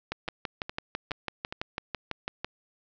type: two click trains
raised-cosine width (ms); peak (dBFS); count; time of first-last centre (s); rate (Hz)
0.3; -15 / -19; 15 / 4; 0.12-2.446 / 0.28-1.525; 6.02 / 2.41
effects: resampled to 16000 Hz + 9-bit